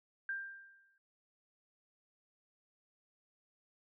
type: tone with exponential decay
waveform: sine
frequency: 1587 Hz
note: G6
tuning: 21 cents sharp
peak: -34 dBFS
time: 0.29-0.98 s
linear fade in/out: 2 ms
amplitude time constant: 150 ms
effects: none